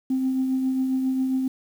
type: tone with tremolo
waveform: sine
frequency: 261.6 Hz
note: C4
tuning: in tune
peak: -18 dBFS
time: 0.1-1.48 s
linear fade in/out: 5 ms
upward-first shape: triangle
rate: 7.4 Hz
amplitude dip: 40%
effects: tanh soft clip ceiling -16 dBFS + 8-bit